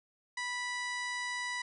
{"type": "harmonic tone", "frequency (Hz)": 983, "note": "B5", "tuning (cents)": -8, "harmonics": [1, 2, 3, 4, 5, 6, 7, 8, 9], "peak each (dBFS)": [-41, -36, -51, -45, -48, -51, -54, -56, -52], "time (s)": [0.37, 1.62], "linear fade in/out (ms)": 5, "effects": []}